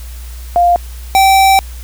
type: tone pair in turn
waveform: sine / square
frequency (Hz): 700 / 775.2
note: F5 / G5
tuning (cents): +4 / -20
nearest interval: major second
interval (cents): 176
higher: second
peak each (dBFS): -6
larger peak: neither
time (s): 0.56-0.76 / 1.15-1.59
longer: second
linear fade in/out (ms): 0
effects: added 60 Hz sine -25 dBFS peak until 1.83 s + white hiss -38 dBFS RMS until 1.83 s